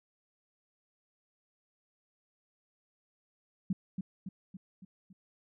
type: tone with echo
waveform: sine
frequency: 188.3 Hz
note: F#3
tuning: 31 cents sharp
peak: -27 dBFS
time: 3.7-3.73 s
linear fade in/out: 5 ms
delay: 280 ms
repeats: 5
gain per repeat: -5 dB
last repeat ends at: 5.13 s
effects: none